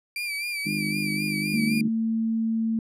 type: tone with vibrato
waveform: 35% pulse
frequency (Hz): 2349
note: D7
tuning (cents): 0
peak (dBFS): -26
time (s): 0.16-1.81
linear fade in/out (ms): 2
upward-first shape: sine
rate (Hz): 3.9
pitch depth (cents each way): 55
type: harmonic tone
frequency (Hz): 50.6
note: G#1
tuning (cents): -44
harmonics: 3 / 4 / 5 / 6 / 7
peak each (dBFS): -33 / -29 / -38 / -32 / -43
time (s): 0.65-1.89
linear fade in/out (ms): 20
type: tone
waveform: sine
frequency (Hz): 224.6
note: A3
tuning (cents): +36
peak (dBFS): -22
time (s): 1.54-2.79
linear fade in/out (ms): 2
effects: resampled to 32000 Hz